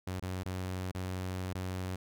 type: tone with dropouts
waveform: sawtooth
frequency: 92.5 Hz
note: F#2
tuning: in tune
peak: -31 dBFS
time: 0.07-1.96 s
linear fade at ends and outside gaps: 5 ms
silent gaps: 0.198-0.224 / 0.434-0.457 / 0.915-0.948 / 1.533-1.55 s
effects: none